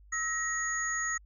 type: tone cluster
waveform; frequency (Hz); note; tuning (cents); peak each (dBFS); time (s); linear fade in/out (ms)
sine; 1291 / 1894 / 6700; E6 / A#6 / G#8; -37 / +27 / +14; -37 / -32 / -34; 0.12-1.18; 10
effects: added 50 Hz sine -53 dBFS peak until 1.25 s